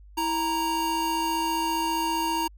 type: tone pair together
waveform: square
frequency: 329.1 / 932.3 Hz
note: E4 / A#5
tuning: -3 / 0 cents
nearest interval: octave + tritone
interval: 1803 cents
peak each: -31 / -26 dBFS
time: 0.17-2.48 s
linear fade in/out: 10 ms
effects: added 50 Hz sine -46 dBFS peak until 2.57 s